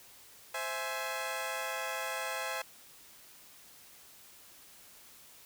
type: chord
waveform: 15% pulse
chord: C augmented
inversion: none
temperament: equal with one note detuned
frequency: 523.3 / 659.3 / 837.4 Hz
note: C5 / E5 / G#5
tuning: 0 / 0 / +14 cents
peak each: -33 dBFS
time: 0.54-2.62 s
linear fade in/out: 5 ms
effects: white hiss -56 dBFS RMS until 5.45 s